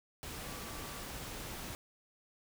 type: tone in noise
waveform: sine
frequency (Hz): 1156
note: D6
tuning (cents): -28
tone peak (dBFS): -54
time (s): 0.47-1.04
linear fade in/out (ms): 0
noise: pink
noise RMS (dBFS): -44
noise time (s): 0.23-1.75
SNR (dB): -13
effects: none